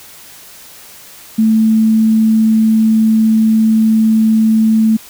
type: tone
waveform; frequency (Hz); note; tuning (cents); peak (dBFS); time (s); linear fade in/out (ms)
sine; 220.6; A3; +5; -7; 1.38-4.97; 10
effects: white hiss -37 dBFS RMS until 5.09 s